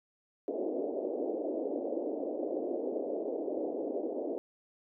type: band-pass noise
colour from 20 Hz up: pink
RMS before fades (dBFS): -35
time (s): 0.48-4.38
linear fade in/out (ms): 0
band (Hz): 280 to 640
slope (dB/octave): 48
effects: none